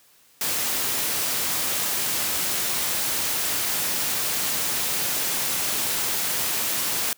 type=noise; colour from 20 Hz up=white; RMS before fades=-25 dBFS; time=0.41-7.13 s; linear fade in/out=2 ms; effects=white hiss -57 dBFS RMS until 7.17 s + high-pass 80 Hz 12 dB/octave